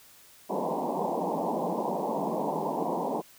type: band-pass noise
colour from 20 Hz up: white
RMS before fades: -30 dBFS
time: 0.49-3.22 s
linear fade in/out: 20 ms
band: 160 to 1000 Hz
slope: 96 dB/octave
effects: white hiss -55 dBFS RMS until 3.38 s